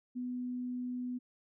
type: tone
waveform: sine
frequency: 248.5 Hz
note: B3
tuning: 11 cents sharp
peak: -35 dBFS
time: 0.15-1.19 s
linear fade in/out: 20 ms
effects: none